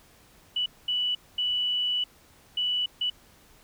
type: tone bursts at uneven times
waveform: sine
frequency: 2960 Hz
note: F#7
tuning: in tune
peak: -24 dBFS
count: 5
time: 0.56-0.66 / 0.88-1.15 / 1.38-2.04 / 2.57-2.86 / 3.01-3.1 s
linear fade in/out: 5 ms
effects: pink hiss -57 dBFS RMS until 3.63 s